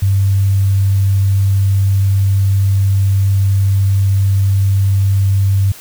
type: tone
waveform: sine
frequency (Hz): 97.9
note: G2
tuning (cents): -2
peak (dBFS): -9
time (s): 0.02-5.72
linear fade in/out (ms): 5
effects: white hiss -36 dBFS RMS until 5.8 s